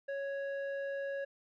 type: tone with low-pass filter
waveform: square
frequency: 554.4 Hz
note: C#5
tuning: in tune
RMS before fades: -38 dBFS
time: 0.08-1.25 s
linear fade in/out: 10 ms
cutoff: 1500 Hz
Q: 1.5
effects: none